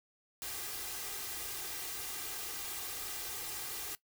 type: noise with comb filter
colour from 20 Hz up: white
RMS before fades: -41 dBFS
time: 0.42-3.95 s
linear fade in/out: 0 ms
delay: 2.5 ms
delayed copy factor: +0.65
effects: noise-tail reverb RT60 0.1 s tail -18 dB re dry